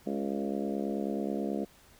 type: harmonic tone with a mistuned harmonic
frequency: 69.3 Hz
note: C#2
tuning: in tune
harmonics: 3 / 4 / 5 / 6 / 7 / 8 / 9 / 10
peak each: -34 / -36 / -38 / -40 / -41 / -42 / -43 / -44 dBFS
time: 0.06-1.65 s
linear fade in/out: 10 ms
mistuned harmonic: 6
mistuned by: -17 cents
effects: pink hiss -59 dBFS RMS until 1.99 s